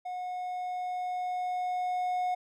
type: tone with level ramp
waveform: triangle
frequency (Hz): 727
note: F#5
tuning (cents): -31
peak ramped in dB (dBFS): -32 to -25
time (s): 0.05-2.35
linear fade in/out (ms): 10
effects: none